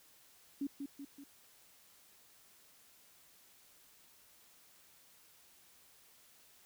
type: tone with echo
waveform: sine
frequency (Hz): 280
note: C#4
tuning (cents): +18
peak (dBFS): -34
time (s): 0.61-0.67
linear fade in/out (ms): 5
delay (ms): 190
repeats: 3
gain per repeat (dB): -5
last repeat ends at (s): 1.24
effects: white hiss -64 dBFS RMS until 6.65 s